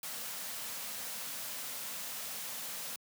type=band-stop noise; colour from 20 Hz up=white; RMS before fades=-41 dBFS; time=0.03-2.96 s; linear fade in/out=2 ms; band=290 to 430 Hz; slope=96 dB/octave; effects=high-pass 150 Hz 12 dB/octave